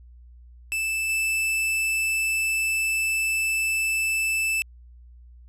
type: tone with level steps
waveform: 45% pulse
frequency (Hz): 2637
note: E7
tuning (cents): 0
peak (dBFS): -24 / -22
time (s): 0.72-4.62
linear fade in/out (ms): 0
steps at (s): 1.09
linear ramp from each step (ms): 5
effects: added 60 Hz sine -45 dBFS peak until 5.48 s + resampled to 32000 Hz